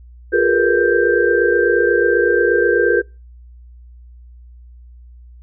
sine tone cluster, 354.8 / 412.1 / 458.5 / 486.7 / 1574 Hz, F4 / G#4 / A#4 / B4 / G6, +27 / -13 / -29 / -25 / +7 cents, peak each -18 dBFS, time 0.32-3.02 s, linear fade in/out 20 ms, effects noise-tail reverb RT60 0.3 s tail -26 dB re dry + added 60 Hz sine -38 dBFS peak until 5.42 s

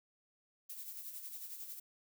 violet noise with tremolo, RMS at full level -45 dBFS, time 0.69-1.8 s, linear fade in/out 10 ms, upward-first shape sine, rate 11 Hz, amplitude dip 50%, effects none

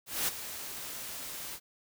white noise with ADSR envelope, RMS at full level -29 dBFS, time 0.06-1.6 s, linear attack 220 ms, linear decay 15 ms, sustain -12 dB, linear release 57 ms, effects none

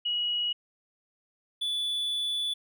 sine / triangle tone pair in turn, 2909 / 3459 Hz, F#7 / A7, -30 / -30 cents, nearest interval minor third, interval 300 cents, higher second, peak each -26 dBFS, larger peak neither, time 0.05-0.53 / 1.61-2.54 s, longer second, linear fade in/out 10 ms, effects none

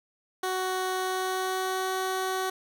15% pulse tone with pitch glide, 372.5 to 376.4 Hz, F#4 to F#4, +12 to +30 cents, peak -21 dBFS, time 0.43-2.5 s, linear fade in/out 5 ms, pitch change +18 cents, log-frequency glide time 0.97-1.91 s, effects none

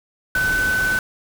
sine tone in noise, 1511 Hz, F#6, 36 cents sharp, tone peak -17 dBFS, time 0.35-0.99 s, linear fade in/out 2 ms, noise pink, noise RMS -28 dBFS, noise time 0.35-0.99 s, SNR +8 dB, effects none

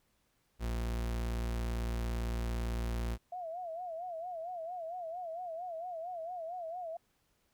40% pulse tone, 57.8 Hz, A#1, 14 cents flat, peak -32 dBFS, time 0.59-3.18 s, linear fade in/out 50 ms
sine tone with vibrato, 687 Hz, F5, 29 cents flat, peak -38 dBFS, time 3.32-6.97 s, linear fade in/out 5 ms, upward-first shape sine, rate 4.4 Hz, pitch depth 120 cents each way
effects pink hiss -75 dBFS RMS until 7.53 s

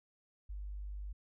sine tone, 50 Hz, G1, 35 cents sharp, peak -40 dBFS, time 0.49-1.13 s, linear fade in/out 10 ms, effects none

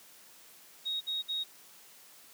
sine tone bursts, 3764 Hz, A#7, 16 cents sharp, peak -31 dBFS, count 3, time 0.85-1.442 s, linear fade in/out 20 ms, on 160 ms, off 56 ms, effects white hiss -56 dBFS RMS until 2.33 s + high-pass 150 Hz 12 dB/octave

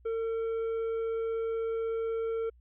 square tone with low-pass filter, 452.7 Hz, A4, 49 cents sharp, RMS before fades -32 dBFS, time 0.05-2.5 s, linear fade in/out 10 ms, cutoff 1100 Hz, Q 0.5, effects added 60 Hz sine -56 dBFS peak until 2.6 s + resampled to 8000 Hz

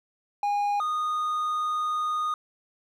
triangle tone pair in turn, 818 / 1233.1 Hz, G#5 / D#6, -26 / -16 cents, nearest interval perfect fifth, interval 710 cents, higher second, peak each -21 / -23 dBFS, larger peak first, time 0.43-0.8 / 0.8-2.34 s, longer second, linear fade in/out 2 ms, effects none

